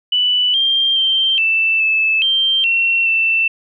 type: tone with pitch steps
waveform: sine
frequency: 2973 / 3183 / 3141 / 2654 / 2618 / 3150 / 2719 / 2672 Hz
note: F#7 / G7 / G7 / E7 / E7 / G7 / F7 / E7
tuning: +8 / +26 / +3 / +11 / -13 / +8 / -47 / +23 cents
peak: -12 dBFS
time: 0.12-3.48 s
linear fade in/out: 5 ms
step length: 420 ms
effects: none